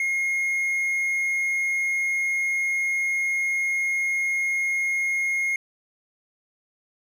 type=tone; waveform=triangle; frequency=2147 Hz; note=C7; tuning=44 cents sharp; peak=-20 dBFS; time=0-5.56 s; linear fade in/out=2 ms; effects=none